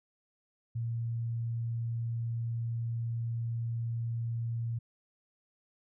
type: tone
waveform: sine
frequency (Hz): 116.1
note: A#2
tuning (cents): -7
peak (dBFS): -31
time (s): 0.75-4.79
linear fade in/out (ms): 10
effects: none